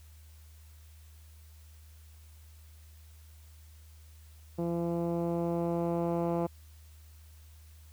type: tone with low-pass filter sweep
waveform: 10% pulse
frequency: 170 Hz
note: F3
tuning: 46 cents flat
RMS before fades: -31 dBFS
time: 4.58-6.47 s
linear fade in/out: 10 ms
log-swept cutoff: 430 to 750 Hz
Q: 0.78
effects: added 77 Hz sine -51 dBFS peak until 7.92 s + white hiss -63 dBFS RMS until 7.92 s